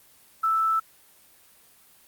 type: tone with quantisation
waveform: sine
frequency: 1318.5 Hz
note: E6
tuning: in tune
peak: -20 dBFS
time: 0.43-0.8 s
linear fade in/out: 10 ms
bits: 8
effects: white hiss -56 dBFS RMS until 2.07 s + Opus 24 kbps

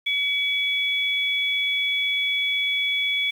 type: tone pair together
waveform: sine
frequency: 2274 / 3398 Hz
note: C#7 / G#7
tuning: +44 / +39 cents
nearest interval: perfect fifth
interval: 695 cents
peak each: -23 / -24 dBFS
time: 0.06-3.31 s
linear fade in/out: 10 ms
effects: 8-bit

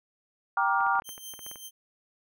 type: chord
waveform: sine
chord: G minor seventh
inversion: none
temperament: just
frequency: 784 / 940.8 / 1176 / 1411.2 Hz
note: G5 / Bb5 / D6 / F6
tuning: 0 / +16 / +2 / +18 cents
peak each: -28 dBFS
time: 0.57-1 s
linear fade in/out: 2 ms
type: clicks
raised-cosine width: 0.5 ms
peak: -31 dBFS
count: 12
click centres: 0.807 / 0.866 / 0.955 / 0.99 / 1.021 / 1.091 / 1.179 / 1.338 / 1.392 / 1.465 / 1.514 / 1.558 s
type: tone with tremolo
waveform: 10% pulse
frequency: 3132 Hz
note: G7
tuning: 2 cents flat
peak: -30 dBFS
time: 1.04-1.71 s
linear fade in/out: 50 ms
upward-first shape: sine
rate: 5.1 Hz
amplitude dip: 60%
effects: none

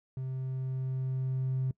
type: tone with level ramp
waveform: triangle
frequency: 130.81 Hz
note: C3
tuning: in tune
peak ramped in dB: -31 to -24 dBFS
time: 0.17-1.71 s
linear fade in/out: 2 ms
effects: noise-tail reverb RT60 0.1 s tail -25 dB re dry + tanh soft clip ceiling -24 dBFS

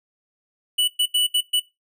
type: tone bursts at uneven times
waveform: square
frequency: 2960 Hz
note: F#7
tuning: in tune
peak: -17 dBFS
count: 5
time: 0.78-0.88 / 0.99-1.06 / 1.14-1.27 / 1.34-1.41 / 1.53-1.6 s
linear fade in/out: 10 ms
effects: noise-tail reverb RT60 0.2 s tail -17 dB re dry

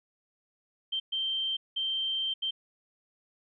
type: tone bursts at uneven times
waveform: sine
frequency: 3136 Hz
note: G7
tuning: in tune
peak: -28 dBFS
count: 4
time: 0.92-1 / 1.12-1.57 / 1.76-2.34 / 2.42-2.51 s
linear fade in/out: 10 ms
effects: none

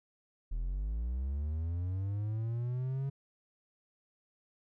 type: linear sweep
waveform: triangle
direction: up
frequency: 37.98 to 138.59 Hz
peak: -30 dBFS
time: 0.51-3.1 s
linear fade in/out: 10 ms
effects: none

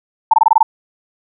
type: tone bursts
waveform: sine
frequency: 890 Hz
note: A5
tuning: 20 cents sharp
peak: -5 dBFS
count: 7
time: 0.31-0.63 s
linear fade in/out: 5 ms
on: 26 ms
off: 23 ms
effects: none

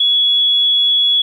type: tone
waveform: sine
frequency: 3374 Hz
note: G#7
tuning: 27 cents sharp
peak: -10 dBFS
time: 0-1.22 s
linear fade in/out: 5 ms
effects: 8-bit

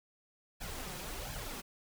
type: noise with flanger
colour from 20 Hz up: pink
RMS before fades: -42 dBFS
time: 0.6-1.62 s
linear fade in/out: 20 ms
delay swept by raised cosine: 1.2 to 5.6 ms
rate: 1.4 Hz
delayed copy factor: +0.7
effects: none

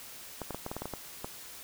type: clicks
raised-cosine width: 1 ms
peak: -22 dBFS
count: 10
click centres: 0.417 / 0.507 / 0.546 / 0.664 / 0.715 / 0.766 / 0.82 / 0.856 / 0.937 / 1.245 s
effects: white hiss -47 dBFS RMS until 1.63 s

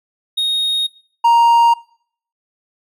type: tone pair in turn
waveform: triangle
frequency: 3729 / 934.6 Hz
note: A#7 / A#5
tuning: 0 / +4 cents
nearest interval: 2 octaves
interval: 2396 cents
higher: first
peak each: -13 / -6 dBFS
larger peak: second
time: 0.37-0.87 / 1.24-1.74 s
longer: neither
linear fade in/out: 10 ms
effects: noise-tail reverb RT60 0.6 s tail -23 dB re dry

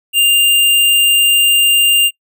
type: tone with sample-and-hold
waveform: sine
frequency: 2799 Hz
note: F7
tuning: 3 cents sharp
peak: -7 dBFS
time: 0.13-2.11 s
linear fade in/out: 50 ms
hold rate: 11025 Hz
effects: noise-tail reverb RT60 0.1 s tail -25 dB re dry

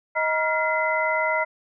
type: tone cluster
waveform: sine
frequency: 629 / 953 / 1392 / 2037 Hz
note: D#5 / A#5 / F6 / C7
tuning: +19 / +38 / -6 / -47 cents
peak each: -25 / -26 / -28 / -25 dBFS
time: 0.15-1.45 s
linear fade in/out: 20 ms
effects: none

